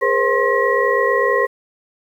sine tone cluster, 415.5 / 482.2 / 531 / 1064 / 1910 Hz, G#4 / B4 / C5 / C6 / A#6, +1 / -41 / +25 / +29 / +42 cents, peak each -20 dBFS, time 0.01-1.47 s, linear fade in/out 20 ms, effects 8-bit

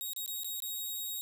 5% pulse tone with dropouts, 3782 Hz, A#7, 24 cents sharp, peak -28 dBFS, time 0.01-1.21 s, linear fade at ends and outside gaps 0 ms, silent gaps 0.133-0.163 / 0.261-0.278 / 0.434-0.445 / 0.602-0.622 s, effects none

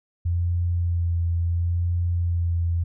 sine tone with vibrato, 86 Hz, F2, 26 cents flat, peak -20 dBFS, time 0.25-2.84 s, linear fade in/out 10 ms, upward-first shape sine, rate 0.72 Hz, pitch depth 21 cents each way, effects none

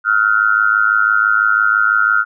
sine tone with amplitude modulation, 1407 Hz, F6, 12 cents sharp, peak -6 dBFS, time 0.04-2.25 s, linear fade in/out 50 ms, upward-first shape sine, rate 106 Hz, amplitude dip 100%, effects none

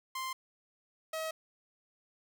sawtooth tone pair in turn, 1046.5 / 638 Hz, C6 / D#5, 0 / +43 cents, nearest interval major sixth, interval 857 cents, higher first, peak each -32 / -31 dBFS, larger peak second, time 0.15-0.33 / 1.13-1.31 s, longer neither, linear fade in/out 5 ms, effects none

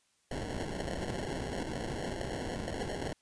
violet noise with sample-and-hold, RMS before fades -37 dBFS, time 0.31-3.13 s, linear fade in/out 2 ms, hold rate 1225 Hz, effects white hiss -72 dBFS RMS until 3.21 s + resampled to 22050 Hz

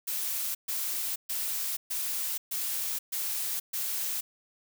blue noise bursts, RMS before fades -32 dBFS, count 7, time 0.07-4.21 s, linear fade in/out 10 ms, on 480 ms, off 130 ms, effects none

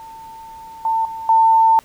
sine tone with level steps, 897 Hz, A5, 33 cents sharp, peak -34 / -15 / -26 / -9 dBFS, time 0-1.79 s, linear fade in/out 0 ms, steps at 0.85 / 1.05 / 1.29 s, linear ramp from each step 2 ms, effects pink hiss -49 dBFS RMS until 1.84 s

